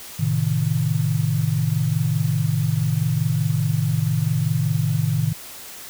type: chord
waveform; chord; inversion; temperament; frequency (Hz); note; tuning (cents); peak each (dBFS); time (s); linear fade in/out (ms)
sine; A diminished; none; equal; 110 / 130.81 / 155.56; A2 / C3 / Eb3; 0 / 0 / 0; -23 / -23 / -21; 0.19-5.33; 10
effects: white hiss -38 dBFS RMS until 5.89 s